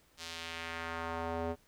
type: tone with band-pass filter sweep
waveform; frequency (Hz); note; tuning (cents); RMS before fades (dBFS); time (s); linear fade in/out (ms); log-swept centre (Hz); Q
square; 83; E2; +12; -39; 0.17-1.56; 50; 5000 to 500; 1.2
effects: pink hiss -67 dBFS RMS until 1.67 s